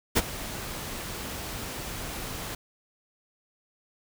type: noise with ADSR envelope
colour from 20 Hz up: pink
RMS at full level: -20 dBFS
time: 0.15-2.55 s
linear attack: 24 ms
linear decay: 34 ms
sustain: -16 dB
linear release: 4 ms
effects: none